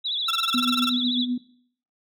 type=tone with vibrato; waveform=sine; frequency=3654 Hz; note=A#7; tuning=35 cents flat; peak=-24 dBFS; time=0.04-1.26 s; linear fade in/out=20 ms; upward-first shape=sine; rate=14 Hz; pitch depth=140 cents each way
type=tone bursts; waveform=35% pulse; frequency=1347 Hz; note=E6; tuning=37 cents sharp; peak=-21 dBFS; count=13; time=0.28-0.896 s; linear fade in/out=5 ms; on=28 ms; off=21 ms
type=tone with tremolo; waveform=sine; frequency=246.9 Hz; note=B3; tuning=in tune; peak=-21 dBFS; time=0.54-1.38 s; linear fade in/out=5 ms; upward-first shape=sine; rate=8 Hz; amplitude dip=50%
effects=noise-tail reverb RT60 0.6 s tail -18 dB re dry